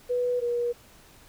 sine tone pair in turn, 492 / 479.1 Hz, B4 / A#4, -7 / +47 cents, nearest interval unison, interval 46 cents, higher first, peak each -23 / -24 dBFS, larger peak first, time 0.09-0.41 / 0.41-0.73 s, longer neither, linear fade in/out 20 ms, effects pink hiss -54 dBFS RMS until 1.28 s

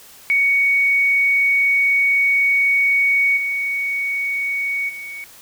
sine tone with level steps, 2234 Hz, C#7, 13 cents sharp, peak -13 / -19 / -29 dBFS, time 0.3-5.24 s, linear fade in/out 0 ms, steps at 3.36 / 4.88 s, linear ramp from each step 20 ms, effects white hiss -44 dBFS RMS until 5.41 s

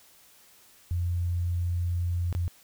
sine tone with dropouts, 87.31 Hz, F2, in tune, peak -25 dBFS, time 0.91-2.48 s, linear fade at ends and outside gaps 0 ms, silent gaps 2.327-2.35 s, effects white hiss -57 dBFS RMS until 2.63 s

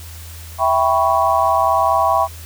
sine chord, C# half-diminished seventh, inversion first, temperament equal, 659.3 / 784 / 987.8 / 1108.7 Hz, E5 / G5 / B5 / C#6, 0 / 0 / 0 / 0 cents, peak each -18 dBFS, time 0.58-2.28 s, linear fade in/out 50 ms, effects added 82 Hz sine -33 dBFS peak until 2.45 s + white hiss -39 dBFS RMS until 2.45 s

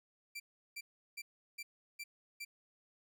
sawtooth tone bursts, 2349 Hz, D7, in tune, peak -39 dBFS, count 6, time 0.35-2.45 s, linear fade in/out 10 ms, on 50 ms, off 360 ms, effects none

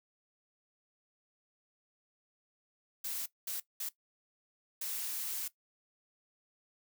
blue noise bursts at uneven times, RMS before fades -38 dBFS, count 4, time 3.04-3.26 / 3.47-3.6 / 3.8-3.89 / 4.81-5.48 s, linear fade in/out 5 ms, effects noise-tail reverb RT60 0.1 s tail -17 dB re dry

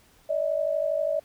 sine tone pair together, 581 / 633.4 Hz, D5 / D#5, -19 / +31 cents, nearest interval minor second, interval 150 cents, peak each -26 dBFS, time 0.29-1.2 s, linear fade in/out 10 ms, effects pink hiss -59 dBFS RMS until 1.24 s

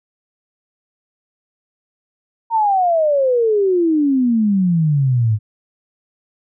sine exponential sweep, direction down, 932.3 to 103.83 Hz, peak -12 dBFS, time 2.5-5.39 s, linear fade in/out 50 ms, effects none

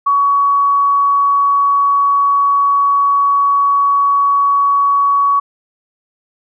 sine tone, 1125 Hz, C#6, 25 cents sharp, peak -9 dBFS, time 0.06-5.4 s, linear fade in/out 10 ms, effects none

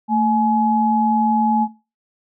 sine tone pair together, 223.7 / 845.8 Hz, A3 / G#5, +29 / +31 cents, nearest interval octave + major seventh, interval 2302 cents, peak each -17 dBFS, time 0.08-1.68 s, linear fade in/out 50 ms, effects noise-tail reverb RT60 0.3 s tail -18 dB re dry

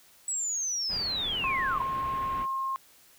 sine linear sweep, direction down, 7902 to 939 Hz, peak -28 dBFS, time 0.28-1.82 s, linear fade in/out 2 ms
pink low-pass noise, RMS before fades -41 dBFS, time 0.88-2.47 s, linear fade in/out 50 ms, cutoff 3000 Hz, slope 24 dB/octave
sine tone, 1068 Hz, C6, 35 cents sharp, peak -28 dBFS, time 1.44-2.76 s, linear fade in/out 0 ms
effects white hiss -58 dBFS RMS until 3.18 s

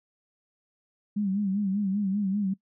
sine tone with vibrato, 198.8 Hz, G3, 25 cents sharp, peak -24 dBFS, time 1.16-2.54 s, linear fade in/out 10 ms, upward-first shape sine, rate 5.1 Hz, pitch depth 92 cents each way, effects noise-tail reverb RT60 0.1 s tail -21 dB re dry

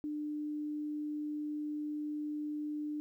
sine tone, 299.1 Hz, D4, 32 cents sharp, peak -35 dBFS, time 0.04-3 s, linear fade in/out 0 ms, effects 12-bit

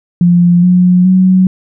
sine tone with pitch steps, 174.61 / 180.25 / 186.06 Hz, F3 / F#3 / F#3, 0 / -45 / +10 cents, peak -4 dBFS, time 0.21-1.47 s, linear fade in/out 2 ms, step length 420 ms, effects none

